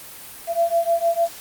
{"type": "beating tone pair", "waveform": "sine", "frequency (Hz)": [673, 679.6], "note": ["E5", "F5"], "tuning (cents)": [36, -47], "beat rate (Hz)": 6.6, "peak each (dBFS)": -20, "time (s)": [0.47, 1.29], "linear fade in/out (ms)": 50, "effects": ["white hiss -39 dBFS RMS until 1.4 s", "Opus 32 kbps"]}